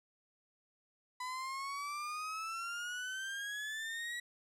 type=exponential sweep; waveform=35% pulse; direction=up; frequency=996 to 1935 Hz; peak=-37 dBFS; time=1.2-4.2 s; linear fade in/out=5 ms; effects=low-pass 10000 Hz 12 dB/octave